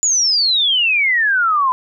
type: exponential sweep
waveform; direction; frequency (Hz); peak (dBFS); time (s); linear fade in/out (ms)
sine; down; 7040 to 1004; -12; 0.03-1.72; 0
effects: none